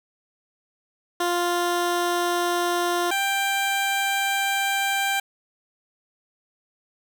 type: tone pair in turn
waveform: 15% pulse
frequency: 350 / 788.2 Hz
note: F4 / G5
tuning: +4 / +9 cents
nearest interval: octave + major second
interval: 1405 cents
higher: second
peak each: -15 dBFS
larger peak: neither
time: 1.2-3.11 / 3.11-5.2 s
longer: second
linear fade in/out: 5 ms
effects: none